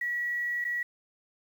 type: tone with dropouts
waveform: sine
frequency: 1928 Hz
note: B6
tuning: 42 cents flat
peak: -28 dBFS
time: 0.01-0.83 s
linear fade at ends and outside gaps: 5 ms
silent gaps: 0.643-0.649 s
effects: 9-bit